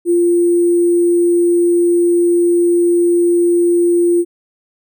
sine tone with sample-and-hold, 347.3 Hz, F4, 10 cents flat, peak -9 dBFS, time 0.05-4.25 s, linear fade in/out 50 ms, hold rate 8820 Hz, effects none

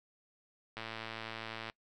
click train, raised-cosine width 0.3 ms, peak -25 dBFS, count 105, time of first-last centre 0.77-1.699 s, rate 112 Hz, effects noise-tail reverb RT60 0.1 s tail -23 dB re dry

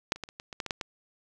clicks, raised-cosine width 0.2 ms, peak -8 / -27 / -18 / -30 / -23 / -23 / -15 / -18 / -12 / -16 dBFS, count 10, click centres 0.121 / 0.16 / 0.237 / 0.289 / 0.399 / 0.528 / 0.602 / 0.663 / 0.708 / 0.812 s, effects none

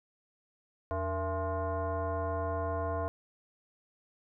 sine tone with frequency modulation, 292.9 Hz, D4, 5 cents flat, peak -30 dBFS, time 0.91-3.08 s, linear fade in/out 0 ms, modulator 379 Hz, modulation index 2, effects none

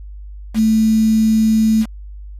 sine tone with quantisation, 220 Hz, A3, in tune, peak -10 dBFS, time 0.54-1.86 s, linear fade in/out 50 ms, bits 5, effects added 50 Hz sine -30 dBFS peak until 2.39 s + resampled to 32000 Hz

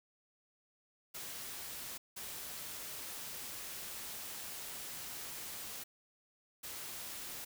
white noise bursts at uneven times, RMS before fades -45 dBFS, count 3, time 1.14-1.98 / 2.16-5.84 / 6.63-7.45 s, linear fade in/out 10 ms, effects none

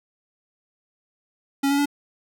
square tone with pitch steps, 277.2 / 281.9 / 286.6 Hz, C#4 / C#4 / D4, 0 / +29 / -42 cents, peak -19 dBFS, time 1.63-1.858 s, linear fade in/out 10 ms, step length 76 ms, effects none

